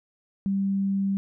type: tone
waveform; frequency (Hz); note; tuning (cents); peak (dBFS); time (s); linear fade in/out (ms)
sine; 196; G3; 0; -22; 0.46-1.17; 0
effects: none